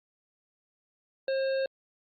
harmonic tone, 535 Hz, C5, 38 cents sharp, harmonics 1 / 3 / 5 / 7 / 8, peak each -26 / -39 / -46 / -48 / -45 dBFS, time 1.28-1.66 s, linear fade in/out 2 ms, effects Opus 48 kbps

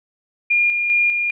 sine tone with tremolo, 2415 Hz, D7, 48 cents sharp, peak -13 dBFS, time 0.5-1.31 s, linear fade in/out 10 ms, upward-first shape square, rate 2.5 Hz, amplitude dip 40%, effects none

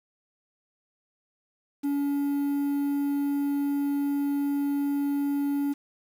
triangle tone with quantisation, 283.9 Hz, C#4, 41 cents sharp, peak -22 dBFS, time 1.83-5.74 s, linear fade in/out 20 ms, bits 8, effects none

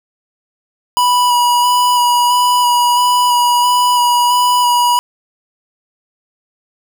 square tone with vibrato, 977 Hz, B5, 19 cents flat, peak -10 dBFS, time 0.97-4.99 s, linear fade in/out 0 ms, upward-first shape square, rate 1.5 Hz, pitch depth 13 cents each way, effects none

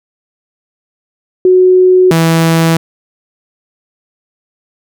sine / sawtooth tone pair in turn, 368.4 / 164.1 Hz, F#4 / E3, -7 / -8 cents, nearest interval octave + major second, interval 1401 cents, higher first, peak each -3 dBFS, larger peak neither, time 1.45-2.11 / 2.11-2.77 s, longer neither, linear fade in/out 2 ms, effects none

